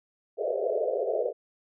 white band-pass noise, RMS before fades -28 dBFS, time 0.37-1.33 s, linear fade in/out 50 ms, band 390 to 660 Hz, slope 96 dB/octave, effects none

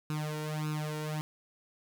sawtooth tone with flanger, 152.9 Hz, D#3, 30 cents flat, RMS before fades -35 dBFS, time 0.1-1.21 s, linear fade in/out 0 ms, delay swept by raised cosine 0.76 to 2.16 ms, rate 1.7 Hz, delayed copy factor +0.95, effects none

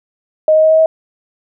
sine tone with pitch steps, 623 / 627.3 / 631.7 / 636.1 / 640.5 Hz, D#5 / D#5 / D#5 / D#5 / E5, +2 / +14 / +26 / +38 / -50 cents, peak -6 dBFS, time 0.48-0.86 s, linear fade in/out 2 ms, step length 76 ms, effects none

